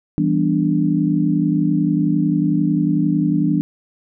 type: chord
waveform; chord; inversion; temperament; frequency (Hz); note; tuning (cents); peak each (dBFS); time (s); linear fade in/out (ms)
sine; E minor seventh; none; equal; 164.81 / 196 / 246.9 / 293.7; E3 / G3 / B3 / D4; 0 / 0 / 0 / 0; -19 / -21 / -23 / -18; 0.18-3.61; 0
effects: none